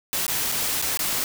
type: noise with dropouts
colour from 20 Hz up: white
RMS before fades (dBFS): -25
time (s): 0.13-1.24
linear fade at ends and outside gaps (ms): 0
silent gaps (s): 0.266-0.28 / 0.517-0.522 / 0.816-0.824 / 0.973-0.992
effects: none